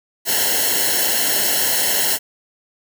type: noise with comb filter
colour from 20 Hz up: white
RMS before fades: -18 dBFS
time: 0.25-2.19 s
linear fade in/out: 50 ms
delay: 0.83 ms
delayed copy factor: -0.95
effects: none